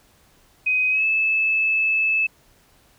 sine tone with pitch glide, 2512 to 2613 Hz, D#7 to E7, +16 to -16 cents, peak -17 dBFS, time 0.66-2.27 s, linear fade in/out 10 ms, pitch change +68 cents, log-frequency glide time 0.9-1.05 s, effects pink hiss -57 dBFS RMS until 2.98 s

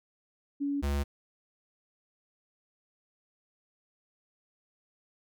sine / square tone pair in turn, 283.2 / 70.8 Hz, C#4 / C#2, +37 / +37 cents, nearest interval 2 octaves, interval 2400 cents, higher first, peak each -28 dBFS, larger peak neither, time 0.6-0.82 / 0.82-1.04 s, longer neither, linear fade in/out 20 ms, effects none

